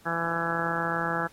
harmonic tone, 167.5 Hz, E3, 28 cents sharp, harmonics 1 / 2 / 3 / 4 / 5 / 6 / 7 / 8 / 9 / 10, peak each -35 / -37 / -36 / -37 / -34 / -38 / -38 / -32 / -36 / -33 dBFS, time 0.05-1.28 s, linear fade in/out 20 ms, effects pink hiss -57 dBFS RMS until 1.32 s + AAC 48 kbps

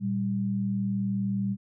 sine tone pair together, 116.78 / 196.4 Hz, A#2 / G3, +4 / +4 cents, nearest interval major sixth, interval 900 cents, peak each -32 / -26 dBFS, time 0-1.57 s, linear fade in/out 50 ms, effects none

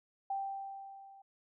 sine tone with level ramp, 784 Hz, G5, in tune, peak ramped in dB -32 to -54 dBFS, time 0.3-1.22 s, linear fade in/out 5 ms, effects none

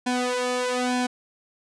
sawtooth tone with flanger, 249.3 Hz, B3, 16 cents sharp, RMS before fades -25 dBFS, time 0.06-1.07 s, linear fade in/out 10 ms, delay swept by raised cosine 1.2 to 2.3 ms, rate 1.1 Hz, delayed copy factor +0.95, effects resampled to 22050 Hz

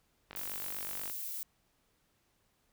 click train, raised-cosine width 0.3 ms, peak -28 dBFS, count 39, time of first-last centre 0.31-1.098 s, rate 48.2 Hz
violet noise, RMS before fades -40 dBFS, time 0.36-1.43 s, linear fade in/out 0 ms
effects pink hiss -74 dBFS RMS until 2.72 s

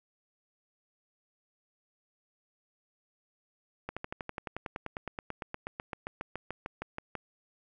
slowing click train, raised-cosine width 0.5 ms, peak -21 dBFS, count 29, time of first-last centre 3.89-7.153 s, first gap 76 ms, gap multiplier 1.03, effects none

